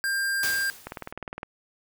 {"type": "tone", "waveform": "square", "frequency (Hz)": 1595, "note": "G6", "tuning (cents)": 30, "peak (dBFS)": -25, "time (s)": [0.04, 0.7], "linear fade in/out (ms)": 0}
{"type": "noise with exponential decay", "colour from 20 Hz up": "white", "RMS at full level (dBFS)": -28, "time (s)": [0.43, 1.12], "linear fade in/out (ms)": 2, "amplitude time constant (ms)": 150}
{"type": "click train", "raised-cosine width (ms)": 0.5, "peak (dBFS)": -19, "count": 12, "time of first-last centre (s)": [0.87, 1.431], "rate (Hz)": 19.6}
{"effects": []}